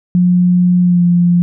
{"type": "tone with pitch glide", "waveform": "sine", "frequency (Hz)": [178.7, 174.62], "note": ["F3", "F3"], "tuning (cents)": [40, 0], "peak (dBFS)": -7, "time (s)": [0.15, 1.42], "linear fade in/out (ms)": 0, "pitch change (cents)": -40, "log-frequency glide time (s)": [0.82, 1.03], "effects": []}